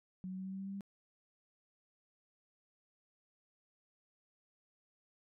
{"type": "tone with pitch steps", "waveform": "sine", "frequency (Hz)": [185.4, 187.12, 188.86, 190.61, 192.38, 194.17, 195.97, 197.79], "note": ["F#3", "F#3", "F#3", "G3", "G3", "G3", "G3", "G3"], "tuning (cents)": [4, 20, 36, -48, -32, -16, 0, 16], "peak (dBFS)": -40, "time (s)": [0.24, 0.808], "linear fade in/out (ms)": 0, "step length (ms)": 71, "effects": []}